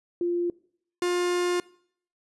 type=tone pair in turn; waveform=sine / 45% pulse; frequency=348.1 / 354.6 Hz; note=F4 / F4; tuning=-6 / +26 cents; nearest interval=unison; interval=32 cents; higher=second; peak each=-23 dBFS; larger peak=neither; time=0.21-0.5 / 1.02-1.6 s; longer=second; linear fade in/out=2 ms; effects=noise-tail reverb RT60 0.6 s tail -22 dB re dry + resampled to 24000 Hz